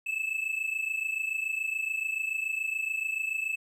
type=tone pair together; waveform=triangle; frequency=2610 / 2637 Hz; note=E7 / E7; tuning=-18 / 0 cents; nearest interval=unison; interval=18 cents; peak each=-29 / -32 dBFS; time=0.06-3.56 s; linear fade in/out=10 ms; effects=none